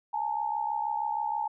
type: tone pair together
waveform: sine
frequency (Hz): 841 / 907.3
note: G#5 / A#5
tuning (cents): +22 / -47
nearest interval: minor second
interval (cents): 131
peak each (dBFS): -30 / -31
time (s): 0.13-1.48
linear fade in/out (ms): 10
effects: none